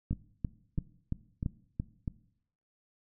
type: two click trains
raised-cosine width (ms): 5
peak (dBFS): -21 / -19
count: 4 / 6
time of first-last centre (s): 0.13-2.078 / 0.11-1.799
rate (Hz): 1.54 / 2.96
effects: noise-tail reverb RT60 0.7 s tail -19 dB re dry